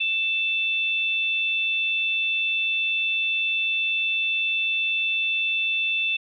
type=tone pair together; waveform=sine; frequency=2651 / 3543 Hz; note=E7 / A7; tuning=+9 / +11 cents; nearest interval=perfect fourth; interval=502 cents; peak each=-22 / -28 dBFS; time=0-6.17 s; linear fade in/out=10 ms; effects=none